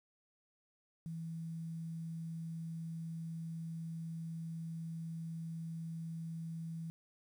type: tone with quantisation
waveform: sine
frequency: 164 Hz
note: E3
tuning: 9 cents flat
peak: -40 dBFS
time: 1.06-6.9 s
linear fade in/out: 0 ms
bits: 11
effects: none